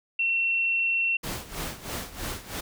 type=tone; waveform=sine; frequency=2714 Hz; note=E7; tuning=50 cents sharp; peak=-22 dBFS; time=0.19-1.17 s; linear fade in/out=5 ms
type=noise with tremolo; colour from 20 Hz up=pink; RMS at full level=-32 dBFS; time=1.23-2.61 s; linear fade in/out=10 ms; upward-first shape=sine; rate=3.1 Hz; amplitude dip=80%
effects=none